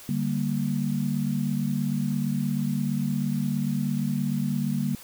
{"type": "chord", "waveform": "sine", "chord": "G minor", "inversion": "second", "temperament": "equal", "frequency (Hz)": [146.83, 196, 233.1], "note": ["D3", "G3", "Bb3"], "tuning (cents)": [0, 0, 0], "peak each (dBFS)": -28, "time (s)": [0.09, 4.95], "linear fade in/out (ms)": 2, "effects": ["white hiss -46 dBFS RMS until 5.03 s"]}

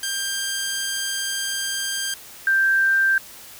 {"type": "tone pair in turn", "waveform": ["10% pulse", "sine"], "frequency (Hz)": [1591, 1574.5], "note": ["G6", "G6"], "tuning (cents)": [25, 7], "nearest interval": "unison", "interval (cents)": 18, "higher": "first", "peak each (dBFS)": -15, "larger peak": "neither", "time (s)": [[0.03, 2.14], [2.47, 3.18]], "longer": "first", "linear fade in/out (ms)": 2, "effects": ["white hiss -42 dBFS RMS until 3.59 s"]}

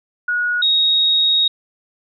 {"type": "tone pair in turn", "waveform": "sine", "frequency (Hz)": [1454, 3763], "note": ["F#6", "A#7"], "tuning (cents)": [-31, 16], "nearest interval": "octave + major third", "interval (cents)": 1647, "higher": "second", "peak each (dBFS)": [-16, -12], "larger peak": "second", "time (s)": [[0.28, 0.62], [0.62, 1.48]], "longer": "second", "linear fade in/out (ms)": 5, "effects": []}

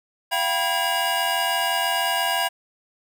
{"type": "tone cluster", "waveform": "square", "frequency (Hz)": [683, 769, 978, 1633, 2846], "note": ["F5", "G5", "B5", "G#6", "F7"], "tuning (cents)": [-39, -33, -17, -30, 32], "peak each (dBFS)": -28, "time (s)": [0.31, 2.49], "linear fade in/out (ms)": 20, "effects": []}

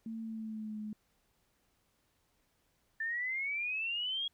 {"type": "tone with pitch glide", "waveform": "sine", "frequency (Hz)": [224.5, 213], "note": ["A3", "G#3"], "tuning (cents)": [35, 44], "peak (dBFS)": -38, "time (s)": [0.06, 0.93], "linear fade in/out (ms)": 2, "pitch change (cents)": -91, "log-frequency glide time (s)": [0.22, 0.79]}
{"type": "exponential sweep", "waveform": "sine", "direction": "up", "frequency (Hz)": [1768, 3322], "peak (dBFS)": -33, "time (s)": [3, 4.28], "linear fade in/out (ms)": 5}
{"effects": ["pink hiss -75 dBFS RMS until 4.33 s"]}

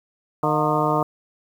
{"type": "harmonic tone with a mistuned harmonic", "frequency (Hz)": 152.9, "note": "D#3", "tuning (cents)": -30, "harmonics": [1, 2, 3, 4, 5, 6, 7, 8], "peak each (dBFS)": [-26, -26, -26, -26, -26, -26, -26, -26], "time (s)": [0.43, 1.03], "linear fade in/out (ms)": 2, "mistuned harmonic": 5, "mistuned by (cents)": -94, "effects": ["8-bit"]}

